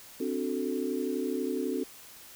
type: chord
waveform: sine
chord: D dominant seventh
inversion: third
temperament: equal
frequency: 261.6 / 293.7 / 370 / 440 Hz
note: C4 / D4 / F#4 / A4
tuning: 0 / 0 / 0 / 0 cents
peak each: -33 / -35 / -34 / -35 dBFS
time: 0.2-1.84 s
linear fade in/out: 5 ms
effects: white hiss -50 dBFS RMS until 2.35 s